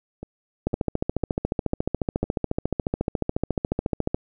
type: two click trains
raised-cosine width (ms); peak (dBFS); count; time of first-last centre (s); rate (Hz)
2; -21 / -9; 5 / 50; 0.23-2.24 / 0.67-4.145; 1.99 / 14.1
effects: none